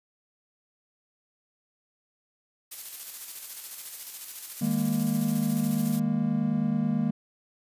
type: noise with tremolo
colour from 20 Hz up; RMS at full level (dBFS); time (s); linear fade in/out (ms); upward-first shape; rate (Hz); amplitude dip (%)
blue; -37; 2.71-6; 10; square; 14; 35
type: chord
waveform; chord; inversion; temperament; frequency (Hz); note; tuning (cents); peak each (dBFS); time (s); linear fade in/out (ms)
triangle; D# suspended fourth; none; equal with one note detuned; 155.56 / 203.8 / 233.1; D#3 / G#3 / A#3; 0 / -32 / 0; -28 / -26 / -25; 4.61-7.11; 10
effects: resampled to 32000 Hz